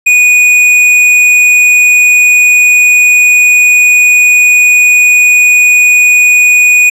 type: tone with tanh clipping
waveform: sine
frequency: 2470 Hz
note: D#7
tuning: 13 cents flat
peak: -4 dBFS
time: 0.06-6.9 s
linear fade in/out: 10 ms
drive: 11 dB
effects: resampled to 32000 Hz